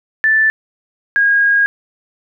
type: tone pair in turn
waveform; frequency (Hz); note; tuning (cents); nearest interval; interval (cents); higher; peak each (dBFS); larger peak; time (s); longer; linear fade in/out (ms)
sine; 1760 / 1633.8; A6 / G#6; 0 / -29; minor second; 129; first; -9; neither; 0.24-0.5 / 1.16-1.66; second; 0
effects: none